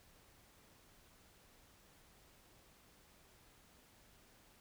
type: silence
effects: pink hiss -66 dBFS RMS until 4.6 s